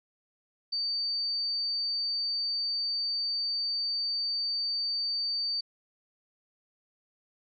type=tone; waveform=sine; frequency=4600 Hz; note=D8; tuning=37 cents flat; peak=-28 dBFS; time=0.72-5.61 s; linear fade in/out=10 ms; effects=none